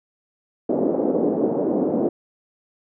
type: band-pass noise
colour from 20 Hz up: pink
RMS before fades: -21 dBFS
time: 0.69-2.09 s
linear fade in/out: 5 ms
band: 240 to 550 Hz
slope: 24 dB/octave
effects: none